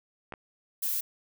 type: clicks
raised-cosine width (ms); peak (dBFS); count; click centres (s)
0.5; -25; 2; 0.323 / 0.338
type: noise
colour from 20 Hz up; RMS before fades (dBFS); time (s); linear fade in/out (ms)
violet; -30; 0.82-1.01; 10
effects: none